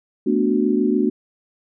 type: chord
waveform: sine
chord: B minor seventh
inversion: third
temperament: equal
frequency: 220 / 246.9 / 293.7 / 370 Hz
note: A3 / B3 / D4 / F#4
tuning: 0 / 0 / 0 / 0 cents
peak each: -21 dBFS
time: 0.26-1.1 s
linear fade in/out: 10 ms
effects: none